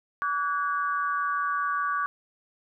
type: tone cluster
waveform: sine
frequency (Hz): 1144 / 1471 / 1636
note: D6 / F#6 / G#6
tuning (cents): -46 / -11 / -26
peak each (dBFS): -26 / -31 / -35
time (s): 0.22-2.06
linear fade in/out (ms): 0
effects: none